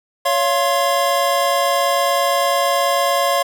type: tone cluster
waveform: square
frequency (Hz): 561 / 690 / 1061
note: C#5 / F5 / C6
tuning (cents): +21 / -21 / +24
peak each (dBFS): -20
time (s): 0.25-3.43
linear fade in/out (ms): 10
effects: none